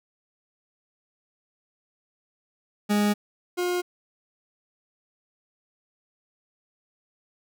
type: tone pair in turn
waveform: 40% pulse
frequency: 207.1 / 356.6 Hz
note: G#3 / F4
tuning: -5 / +36 cents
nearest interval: major sixth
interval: 941 cents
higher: second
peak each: -19 / -23 dBFS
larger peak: first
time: 2.89-3.14 / 3.57-3.82 s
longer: neither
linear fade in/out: 20 ms
effects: none